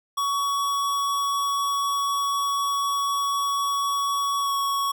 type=tone with pitch glide; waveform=square; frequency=1124 to 1113.7 Hz; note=C#6 to C#6; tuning=+24 to +8 cents; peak=-23 dBFS; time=0.17-4.92 s; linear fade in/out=10 ms; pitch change=-16 cents; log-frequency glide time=4.4-4.52 s; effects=none